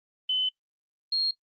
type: tone pair in turn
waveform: sine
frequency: 3032 / 4252 Hz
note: F#7 / C8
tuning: +42 / +27 cents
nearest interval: tritone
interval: 585 cents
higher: second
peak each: -23 dBFS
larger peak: neither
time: 0.29-0.49 / 1.12-1.31 s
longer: first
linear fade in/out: 5 ms
effects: noise-tail reverb RT60 0.1 s tail -21 dB re dry + Opus 32 kbps